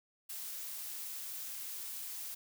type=noise; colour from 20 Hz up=blue; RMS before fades=-43 dBFS; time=0.29-2.35 s; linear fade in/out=10 ms; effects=none